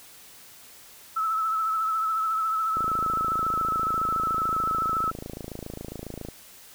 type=tone with vibrato; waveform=sine; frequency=1306 Hz; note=E6; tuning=17 cents flat; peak=-23 dBFS; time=1.16-5.11 s; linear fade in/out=10 ms; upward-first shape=triangle; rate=14 Hz; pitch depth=42 cents each way
type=click train; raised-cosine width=2 ms; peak=-22 dBFS; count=97; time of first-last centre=2.77-6.286 s; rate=27.3 Hz
effects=white hiss -49 dBFS RMS until 6.74 s